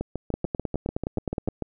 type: two click trains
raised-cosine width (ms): 2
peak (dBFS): -15 / -13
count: 12 / 12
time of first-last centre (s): 0.01-1.623 / 0.34-1.486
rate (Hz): 6.82 / 9.6
effects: none